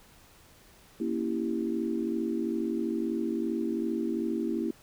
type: chord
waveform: sine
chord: A# diminished seventh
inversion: none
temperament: equal with one note detuned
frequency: 234.3 / 277.2 / 329.6 / 392 Hz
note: A#3 / C#4 / E4 / G4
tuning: +9 / 0 / 0 / 0 cents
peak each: -32 / -36 / -31 / -36 dBFS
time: 1-4.71 s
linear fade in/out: 5 ms
effects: pink hiss -57 dBFS RMS until 4.82 s